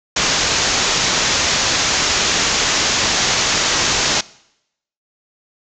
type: low-pass noise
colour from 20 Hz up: white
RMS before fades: -17 dBFS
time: 0.16-4.21 s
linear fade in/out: 5 ms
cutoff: 7100 Hz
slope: 96 dB/octave
effects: noise-tail reverb RT60 0.8 s tail -22 dB re dry